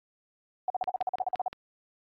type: tone bursts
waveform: sine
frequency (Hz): 742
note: F#5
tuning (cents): +5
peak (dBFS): -25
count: 13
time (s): 0.68-1.481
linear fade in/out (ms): 2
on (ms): 21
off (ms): 44
type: click train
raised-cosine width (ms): 0.3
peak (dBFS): -23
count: 5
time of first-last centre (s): 0.84-1.53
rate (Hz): 5.8
effects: AAC 32 kbps